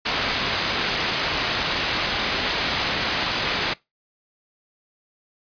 white low-pass noise, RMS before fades -24 dBFS, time 0.05-3.74 s, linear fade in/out 10 ms, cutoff 4400 Hz, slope 12 dB/octave, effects noise-tail reverb RT60 0.2 s tail -22 dB re dry + resampled to 11025 Hz

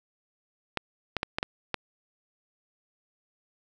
clicks, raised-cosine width 0.3 ms, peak -11 dBFS, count 6, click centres 0.773 / 1.167 / 1.231 / 1.385 / 1.429 / 1.743 s, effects none

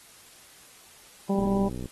harmonic tone, 197 Hz, G3, 9 cents sharp, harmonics 1 / 2 / 3 / 4 / 5, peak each -23 / -29 / -33 / -35 / -37 dBFS, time 1.29-1.69 s, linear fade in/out 10 ms
click train, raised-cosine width 3 ms, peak -23 dBFS, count 30, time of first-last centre 1.39-1.858 s, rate 62 Hz
effects white hiss -52 dBFS RMS until 1.91 s + AAC 32 kbps

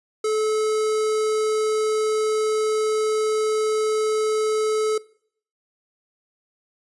square tone with notch filter, 432.5 Hz, A4, 30 cents flat, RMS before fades -22 dBFS, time 0.24-4.98 s, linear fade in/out 5 ms, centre 2700 Hz, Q 1.5, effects noise-tail reverb RT60 0.6 s tail -21 dB re dry + resampled to 24000 Hz

